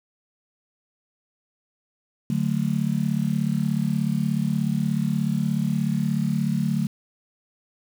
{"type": "chord", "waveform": "sine", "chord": "D major", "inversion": "none", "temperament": "just", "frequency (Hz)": [146.83, 183.54, 220.2], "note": ["D3", "F#3", "A3"], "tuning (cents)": [0, -14, 2], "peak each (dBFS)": -25, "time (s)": [2.3, 6.87], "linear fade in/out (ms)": 2, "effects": ["7-bit"]}